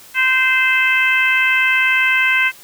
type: harmonic tone with a mistuned harmonic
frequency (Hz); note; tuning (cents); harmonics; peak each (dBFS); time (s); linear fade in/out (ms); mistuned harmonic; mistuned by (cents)
518; C5; -17; 2 / 3 / 4 / 5 / 6; -25 / -17 / -16 / -17 / -27; 0.14-2.52; 50; 5; +16
effects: white hiss -42 dBFS RMS until 2.63 s